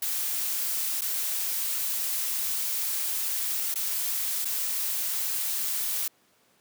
blue noise with dropouts, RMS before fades -29 dBFS, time 0.02-6.08 s, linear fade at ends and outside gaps 5 ms, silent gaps 1.011-1.017 / 3.742-3.756 / 4.448-4.452 s, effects pink hiss -64 dBFS RMS until 6.6 s + high-pass 200 Hz 12 dB/octave

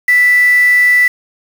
sine tone with quantisation, 1975.5 Hz, B6, in tune, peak -6 dBFS, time 0.08-1.08 s, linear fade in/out 5 ms, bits 4, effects none

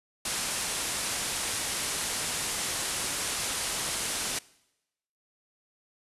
white low-pass noise, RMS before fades -32 dBFS, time 0.25-4.39 s, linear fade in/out 5 ms, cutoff 11000 Hz, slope 48 dB/octave, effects noise-tail reverb RT60 0.9 s tail -22 dB re dry + resampled to 32000 Hz

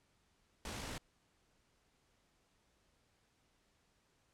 pink noise with amplitude modulation, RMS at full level -43 dBFS, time 0.65-0.98 s, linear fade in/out 2 ms, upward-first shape sine, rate 54.3 Hz, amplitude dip 25%, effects pink hiss -75 dBFS RMS until 4.33 s + low-pass 9000 Hz 12 dB/octave

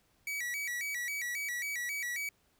45% pulse tone with vibrato, 2100 Hz, C7, 6 cents sharp, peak -34 dBFS, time 0.27-2.29 s, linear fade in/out 2 ms, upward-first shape square, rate 3.7 Hz, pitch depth 140 cents each way, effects pink hiss -71 dBFS RMS until 2.59 s

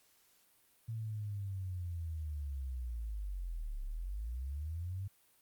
sine linear two-way sweep, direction down then up, 114.4 to 33.46 to 99.3 Hz, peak -37 dBFS, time 0.88-5.08 s, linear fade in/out 10 ms, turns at 3.83 s, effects white hiss -69 dBFS RMS until 5.41 s + Opus 48 kbps

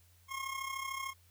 25% pulse tone with amplitude modulation, 1078 Hz, C#6, 49 cents flat, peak -31 dBFS, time 0.28-1.14 s, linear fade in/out 50 ms, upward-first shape sine, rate 33.4 Hz, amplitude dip 65%, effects added 87 Hz sine -63 dBFS peak until 1.3 s + white hiss -68 dBFS RMS until 1.3 s

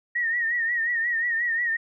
sine tone with vibrato, 1872 Hz, A#6, 7 cents sharp, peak -22 dBFS, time 0.15-1.77 s, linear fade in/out 10 ms, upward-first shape triangle, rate 5.6 Hz, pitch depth 85 cents each way, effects none

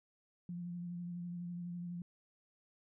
sine tone with vibrato, 174.61 Hz, F3, in tune, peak -40 dBFS, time 0.49-2.02 s, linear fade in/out 2 ms, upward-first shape sine, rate 12 Hz, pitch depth 23 cents each way, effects none

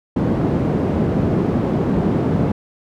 white band-pass noise, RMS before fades -18 dBFS, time 0.16-2.52 s, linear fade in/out 5 ms, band 100 to 280 Hz, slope 12 dB/octave, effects none

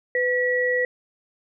sine tone pair together, 500 / 1933 Hz, B4 / B6, +21 / -38 cents, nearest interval octave + major seventh, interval 2341 cents, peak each -22 dBFS, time 0.15-0.85 s, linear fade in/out 2 ms, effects none

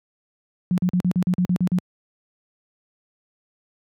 sine tone bursts, 180 Hz, F#3, 47 cents flat, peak -16 dBFS, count 10, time 0.71-1.786 s, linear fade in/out 0 ms, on 68 ms, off 44 ms, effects high-pass 100 Hz 12 dB/octave

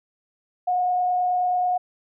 sine tone with frequency modulation, 724 Hz, F#5, 38 cents flat, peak -19 dBFS, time 0.67-1.78 s, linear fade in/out 10 ms, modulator 29.3 Hz, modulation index 0.27, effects none

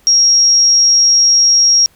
sine tone, 5600 Hz, F8, 4 cents sharp, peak -6 dBFS, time 0.07-1.86 s, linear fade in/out 0 ms, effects pink hiss -51 dBFS RMS until 1.95 s

